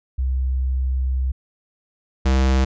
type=tone pair in turn; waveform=sine / square; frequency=64.8 / 65.7 Hz; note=C2 / C2; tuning=-16 / +8 cents; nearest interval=unison; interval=24 cents; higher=second; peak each=-18 / -15 dBFS; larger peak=second; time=0.18-1.32 / 2.25-2.65 s; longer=first; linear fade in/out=10 ms; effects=resampled to 16000 Hz